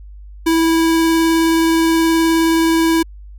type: tone with vibrato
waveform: square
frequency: 327.7 Hz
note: E4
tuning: 10 cents flat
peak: -12 dBFS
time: 0.46-3.03 s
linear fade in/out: 10 ms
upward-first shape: sine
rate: 19 Hz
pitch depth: 9 cents each way
effects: added 50 Hz sine -33 dBFS peak until 3.38 s